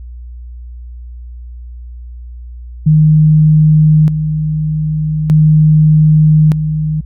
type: tone with tremolo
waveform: sine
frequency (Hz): 154.5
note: D#3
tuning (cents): -12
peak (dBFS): -4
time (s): 2.86-7.01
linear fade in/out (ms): 10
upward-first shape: square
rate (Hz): 0.41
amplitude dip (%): 60
effects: added 60 Hz sine -26 dBFS peak until 7.05 s